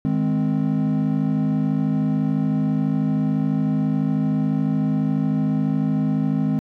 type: chord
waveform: triangle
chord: Ab major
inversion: second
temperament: equal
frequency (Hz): 155.56 / 207.7 / 261.6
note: Eb3 / Ab3 / C4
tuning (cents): 0 / 0 / 0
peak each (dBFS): -20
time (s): 0.05-6.59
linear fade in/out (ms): 0
effects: tanh soft clip ceiling -9 dBFS